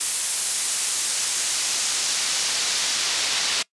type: noise with band-pass filter sweep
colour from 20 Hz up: pink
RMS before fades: -24 dBFS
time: 0-3.63 s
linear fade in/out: 10 ms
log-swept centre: 10000 to 4400 Hz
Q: 1
effects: noise-tail reverb RT60 0.1 s tail -22 dB re dry + resampled to 24000 Hz